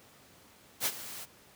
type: noise with ADSR envelope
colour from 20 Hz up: white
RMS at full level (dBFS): -28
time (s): 0.8-1.26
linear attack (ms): 59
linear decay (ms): 50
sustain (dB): -15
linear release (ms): 27
effects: pink hiss -58 dBFS RMS until 1.55 s + high-pass 100 Hz 12 dB/octave